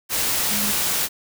sine tone in noise, 206.6 Hz, G#3, 9 cents flat, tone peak -28 dBFS, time 0.49-0.74 s, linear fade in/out 50 ms, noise white, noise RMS -22 dBFS, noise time 0.09-1.09 s, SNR -9 dB, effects none

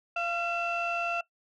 sine tone cluster, 689 / 1370 / 2679 Hz, F5 / F6 / E7, -24 / -34 / +27 cents, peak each -31 dBFS, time 0.16-1.21 s, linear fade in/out 5 ms, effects noise-tail reverb RT60 0.1 s tail -19 dB re dry + tanh soft clip ceiling -23 dBFS

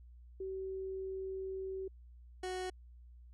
sine / 30% pulse tone pair in turn, 381.7 / 369.1 Hz, G4 / F#4, -46 / -4 cents, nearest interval minor second, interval 58 cents, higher first, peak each -38 / -35 dBFS, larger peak second, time 0.4-1.88 / 2.43-2.7 s, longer first, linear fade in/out 5 ms, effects added 60 Hz sine -53 dBFS peak until 3.33 s + resampled to 24000 Hz

